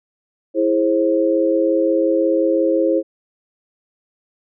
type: chord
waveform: sine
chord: E augmented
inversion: none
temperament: equal with one note detuned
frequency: 329.6 / 415.3 / 532.1 Hz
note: E4 / G#4 / B#4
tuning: 0 / 0 / +29 cents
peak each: -17 / -21 / -17 dBFS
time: 0.54-3.03 s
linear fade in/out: 50 ms
effects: none

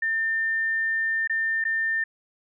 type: tone with dropouts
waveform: sine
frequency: 1800 Hz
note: A6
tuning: 39 cents sharp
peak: -22 dBFS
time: 0.02-2.04 s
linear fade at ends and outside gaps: 5 ms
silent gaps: 1.275-1.296 / 1.641-1.65 s
effects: none

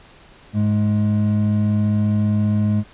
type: tone pair together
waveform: triangle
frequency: 105.1 / 210.2 Hz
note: G#2 / G#3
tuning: +21 / +21 cents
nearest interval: octave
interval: 1200 cents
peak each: -16 dBFS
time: 0.53-2.84 s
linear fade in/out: 50 ms
effects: pink hiss -47 dBFS RMS until 2.93 s + resampled to 8000 Hz

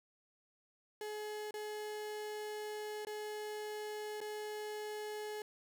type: tone with dropouts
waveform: 35% pulse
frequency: 423.6 Hz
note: G#4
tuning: 34 cents sharp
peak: -39 dBFS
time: 1.01-5.42 s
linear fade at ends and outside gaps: 2 ms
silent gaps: 1.509-1.54 / 3.05-3.069 / 4.205-4.213 s
effects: none

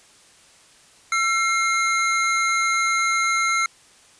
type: tone pair together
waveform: square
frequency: 1346 / 2132 Hz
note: E6 / C7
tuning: +36 / +32 cents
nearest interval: minor sixth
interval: 796 cents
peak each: -22 dBFS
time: 1.12-3.66 s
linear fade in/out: 2 ms
effects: white hiss -52 dBFS RMS until 4.19 s + resampled to 22050 Hz

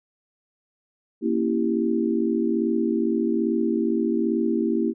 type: chord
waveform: sine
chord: A# diminished seventh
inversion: none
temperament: equal with one note detuned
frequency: 233.1 / 274.3 / 329.6 / 392 Hz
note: A#3 / C#4 / E4 / G4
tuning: 0 / -18 / 0 / 0 cents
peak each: -24 / -29 / -24 / -27 dBFS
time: 1.21-4.94 s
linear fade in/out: 50 ms
effects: none

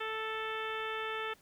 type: harmonic tone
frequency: 440 Hz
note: A4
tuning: in tune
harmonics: 1 / 2 / 3 / 4 / 5 / 6 / 7 / 8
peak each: -40 / -44 / -40 / -42 / -46 / -45 / -48 / -49 dBFS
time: 0-1.34 s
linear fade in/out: 10 ms
effects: pink hiss -64 dBFS RMS until 1.41 s

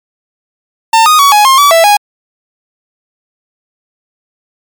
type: tone with pitch steps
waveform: 45% pulse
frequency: 900 / 1240 / 1127 / 836 / 1064 / 1147 / 661 / 825 Hz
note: A5 / D#6 / C#6 / G#5 / C6 / D6 / E5 / G#5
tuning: +39 / -6 / +28 / +11 / +29 / -41 / +5 / -12 cents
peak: -3 dBFS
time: 0.93-1.97 s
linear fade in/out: 5 ms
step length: 130 ms
effects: MP3 96 kbps

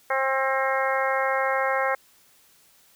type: harmonic tone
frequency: 266.8 Hz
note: C4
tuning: 34 cents sharp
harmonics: 2 / 3 / 4 / 5 / 6 / 7 / 8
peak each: -26 / -28 / -29 / -30 / -31 / -31 / -32 dBFS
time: 0.1-1.95 s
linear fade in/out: 5 ms
effects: white hiss -58 dBFS RMS until 2.95 s

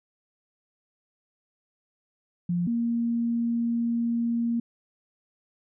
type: tone pair in turn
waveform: sine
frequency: 174.61 / 233.9 Hz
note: F3 / A#3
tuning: 0 / +6 cents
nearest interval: perfect fourth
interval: 506 cents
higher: second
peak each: -23 dBFS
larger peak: neither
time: 2.49-2.67 / 2.67-4.6 s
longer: second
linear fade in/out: 5 ms
effects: none

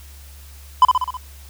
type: tone with echo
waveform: triangle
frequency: 1008 Hz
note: B5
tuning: 35 cents sharp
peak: -4 dBFS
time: 0.82-0.85 s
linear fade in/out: 2 ms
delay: 64 ms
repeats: 5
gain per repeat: -4 dB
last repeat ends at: 1.17 s
effects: added 70 Hz sine -39 dBFS peak until 1.49 s + white hiss -47 dBFS RMS until 1.49 s

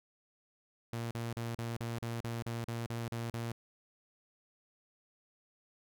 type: tone bursts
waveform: sawtooth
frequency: 116.54 Hz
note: A#2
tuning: in tune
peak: -32 dBFS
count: 12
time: 0.93-3.519 s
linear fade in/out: 0 ms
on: 180 ms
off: 39 ms
effects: none

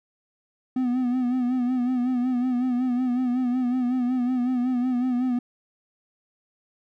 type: tone with vibrato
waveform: triangle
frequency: 250 Hz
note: B3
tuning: 21 cents sharp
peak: -19 dBFS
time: 0.76-5.39 s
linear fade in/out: 5 ms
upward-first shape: sine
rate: 5.4 Hz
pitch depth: 57 cents each way
effects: none

